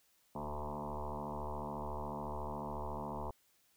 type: tone with frequency modulation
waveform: sine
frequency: 442.9 Hz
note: A4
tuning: 11 cents sharp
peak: -38 dBFS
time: 0.35-3.31 s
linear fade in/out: 5 ms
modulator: 74 Hz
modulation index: 7.9
effects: white hiss -72 dBFS RMS until 3.76 s